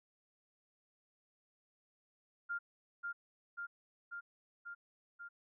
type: tone with echo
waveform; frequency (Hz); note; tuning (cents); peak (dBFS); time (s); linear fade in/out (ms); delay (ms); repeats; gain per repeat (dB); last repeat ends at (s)
sine; 1400; F6; +4; -36; 2.49-2.59; 20; 540; 5; -2; 5.29
effects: none